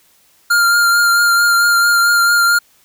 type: tone with vibrato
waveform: square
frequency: 1400 Hz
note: F6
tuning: 4 cents sharp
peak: -10 dBFS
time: 0.5-2.59 s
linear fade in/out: 10 ms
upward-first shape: triangle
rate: 4.5 Hz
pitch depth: 22 cents each way
effects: white hiss -53 dBFS RMS until 2.84 s